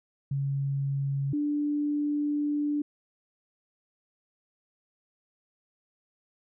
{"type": "tone pair in turn", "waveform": "sine", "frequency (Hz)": [138.59, 293.7], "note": ["C#3", "D4"], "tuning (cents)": [0, 0], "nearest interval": "octave + minor second", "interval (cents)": 1300, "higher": "second", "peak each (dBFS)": [-26, -25], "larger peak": "second", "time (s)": [[0.31, 1.33], [1.33, 2.82]], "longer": "second", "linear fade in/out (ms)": 5, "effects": []}